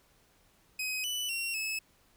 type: tone with pitch steps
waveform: sawtooth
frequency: 2524 / 2979 / 2739 / 2594 Hz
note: D#7 / F#7 / F7 / E7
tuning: +24 / +11 / -34 / -28 cents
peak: -29 dBFS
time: 0.79-1.79 s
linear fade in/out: 5 ms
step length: 250 ms
effects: pink hiss -66 dBFS RMS until 2.16 s